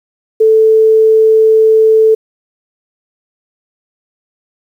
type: tone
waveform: sine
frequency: 440 Hz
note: A4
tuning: in tune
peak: -4 dBFS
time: 0.4-2.15 s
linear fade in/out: 10 ms
effects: 7-bit